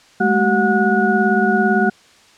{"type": "tone cluster", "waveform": "sine", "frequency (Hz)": [202.8, 220.6, 380.3, 727, 1457], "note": ["G#3", "A3", "F#4", "F#5", "F#6"], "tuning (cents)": [-41, 5, 48, -31, -27], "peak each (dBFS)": -19, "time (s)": [0.2, 1.9], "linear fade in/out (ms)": 10, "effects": ["white hiss -49 dBFS RMS until 2.37 s", "low-pass 6000 Hz 12 dB/octave"]}